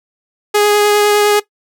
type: tone with vibrato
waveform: sawtooth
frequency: 415.3 Hz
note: G#4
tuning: in tune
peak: -5 dBFS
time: 0.54-1.4 s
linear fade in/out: 10 ms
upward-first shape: triangle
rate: 9.8 Hz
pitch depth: 12 cents each way
effects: noise-tail reverb RT60 0.1 s tail -17 dB re dry